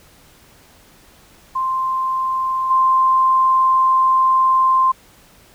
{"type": "tone with level steps", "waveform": "sine", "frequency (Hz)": 1046.5, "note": "C6", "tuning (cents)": 0, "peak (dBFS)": [-17, -11], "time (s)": [1.55, 4.92], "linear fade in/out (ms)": 10, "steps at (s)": 2.7, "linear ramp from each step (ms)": 10, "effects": ["pink hiss -49 dBFS RMS until 5.54 s"]}